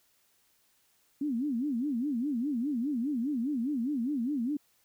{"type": "tone with vibrato", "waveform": "sine", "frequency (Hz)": 261.6, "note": "C4", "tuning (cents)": 0, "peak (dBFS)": -28, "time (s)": [1.21, 4.57], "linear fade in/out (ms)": 5, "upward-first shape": "sine", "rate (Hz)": 4.9, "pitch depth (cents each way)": 250, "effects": ["white hiss -69 dBFS RMS until 4.84 s"]}